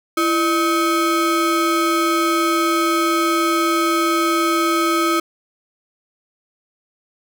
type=ring-modulated tone; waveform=square; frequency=470.5 Hz; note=A#4; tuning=16 cents sharp; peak=-13 dBFS; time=0.17-5.2 s; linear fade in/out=5 ms; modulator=806 Hz; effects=none